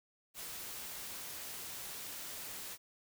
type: noise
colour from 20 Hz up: white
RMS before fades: -45 dBFS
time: 0.34-2.78 s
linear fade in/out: 50 ms
effects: none